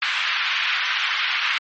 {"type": "band-pass noise", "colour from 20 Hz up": "white", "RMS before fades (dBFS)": -23, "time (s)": [0.02, 1.58], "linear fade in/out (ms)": 2, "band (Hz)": [1200, 3200], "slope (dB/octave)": 24, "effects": ["MP3 32 kbps"]}